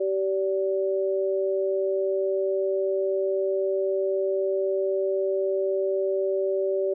sine tone pair together, 385.8 / 578 Hz, G4 / D5, -28 / -28 cents, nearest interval perfect fifth, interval 700 cents, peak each -24 / -26 dBFS, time 0-6.94 s, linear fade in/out 10 ms, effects none

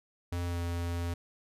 square tone with pitch glide, 87.31 to 85.96 Hz, F2 to F2, 0 to -27 cents, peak -32 dBFS, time 0.32-1.14 s, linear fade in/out 5 ms, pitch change -27 cents, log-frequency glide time 0.46-0.59 s, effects resampled to 32000 Hz

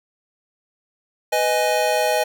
square chord, G# minor, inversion first, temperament just, 498.4 / 623 / 830.6 Hz, B4 / D#5 / G#5, +16 / +2 / 0 cents, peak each -24 / -21 / -23 dBFS, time 1.32-2.24 s, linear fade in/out 10 ms, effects none

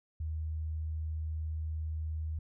sine tone, 78.6 Hz, D#2, 18 cents sharp, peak -33 dBFS, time 0.2-2.39 s, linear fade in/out 5 ms, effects none

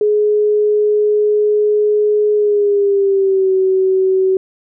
sine tone with pitch glide, 420 to 378.5 Hz, G#4 to F#4, +19 to +39 cents, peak -10 dBFS, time 0.01-4.37 s, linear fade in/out 2 ms, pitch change -180 cents, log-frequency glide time 2.35-3.52 s, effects none

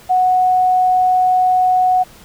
sine tone, 737 Hz, F#5, 7 cents flat, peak -10 dBFS, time 0.09-2.04 s, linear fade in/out 20 ms, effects pink hiss -43 dBFS RMS until 2.24 s

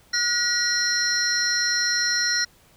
sine tone cluster, 1443 / 1910 / 4146 / 5390 / 5640 Hz, F#6 / A#6 / C8 / E8 / F8, -44 / +42 / -17 / +38 / +16 cents, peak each -26 dBFS, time 0.13-2.45 s, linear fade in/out 10 ms, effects tanh soft clip ceiling -11 dBFS + pink hiss -56 dBFS RMS until 2.76 s

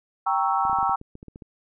sine chord, G diminished seventh, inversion none, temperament equal, 784 / 932.3 / 1108.7 / 1318.5 Hz, G5 / Bb5 / Db6 / Fb6, 0 / 0 / 0 / 0 cents, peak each -24 / -26 / -27 / -26 dBFS, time 0.26-0.96 s, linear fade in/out 10 ms
clicks, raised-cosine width 3 ms, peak -28 dBFS, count 12, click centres 0.652 / 0.697 / 0.73 / 0.787 / 0.829 / 0.895 / 1.014 / 1.154 / 1.229 / 1.283 / 1.359 / 1.422 s
effects none

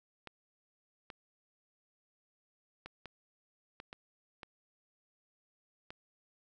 clicks, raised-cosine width 0.3 ms, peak -29 dBFS, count 8, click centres 0.273 / 1.102 / 2.86 / 3.057 / 3.801 / 3.929 / 4.432 / 5.905 s, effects none

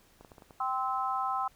clicks, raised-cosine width 1 ms, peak -36 dBFS, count 6, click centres 0.21 / 0.248 / 0.318 / 0.382 / 0.422 / 0.508 s
harmonic tone, 260 Hz, C4, 11 cents flat, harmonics 3 / 4 / 5, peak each -33 / -33 / -33 dBFS, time 0.6-1.48 s, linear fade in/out 5 ms
effects pink hiss -63 dBFS RMS until 1.55 s

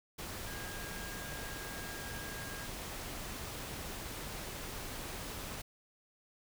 sine tone in noise, 1625 Hz, G#6, 38 cents flat, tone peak -48 dBFS, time 0.47-2.67 s, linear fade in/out 10 ms, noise pink, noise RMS -43 dBFS, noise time 0.18-5.62 s, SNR -8 dB, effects none

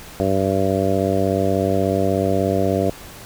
harmonic tone, 96.5 Hz, G2, 27 cents flat, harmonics 1 / 2 / 3 / 4 / 5 / 6 / 7, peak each -24 / -24 / -24 / -24 / -24 / -24 / -24 dBFS, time 0.2-2.9 s, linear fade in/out 0 ms, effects pink hiss -39 dBFS RMS until 3.25 s

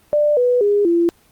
sine tone with pitch steps, 593 / 492.9 / 409.7 / 340.6 Hz, D5 / B4 / G#4 / F4, +17 / -3 / -24 / -43 cents, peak -12 dBFS, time 0.13-1.09 s, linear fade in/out 0 ms, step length 240 ms, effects pink hiss -54 dBFS RMS until 1.31 s + Opus 24 kbps

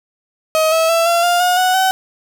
35% pulse tone with pitch steps, 632 / 648.6 / 665.7 / 683.3 / 701.2 / 719.7 / 738.7 / 758.1 Hz, D#5 / E5 / E5 / F5 / F5 / F#5 / F#5 / F#5, +27 / -28 / +17 / -38 / +7 / -48 / -3 / +42 cents, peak -10 dBFS, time 0.55-1.91 s, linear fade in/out 0 ms, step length 170 ms, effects none

